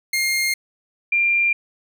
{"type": "tone pair in turn", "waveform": ["sawtooth", "sine"], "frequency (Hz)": [2125, 2385], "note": ["C7", "D7"], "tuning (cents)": [26, 26], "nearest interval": "major second", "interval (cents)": 200, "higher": "second", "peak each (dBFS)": -15, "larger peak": "neither", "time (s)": [[0.13, 0.54], [1.12, 1.53]], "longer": "neither", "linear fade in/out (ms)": 5, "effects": []}